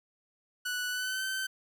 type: tone with pitch glide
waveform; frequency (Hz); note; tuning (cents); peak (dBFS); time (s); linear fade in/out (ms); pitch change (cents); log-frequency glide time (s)
sawtooth; 1480 to 1539.3; F#6 to G6; 0 to -32; -28; 0.65-1.47; 10; +68; 0.89-1.24
effects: none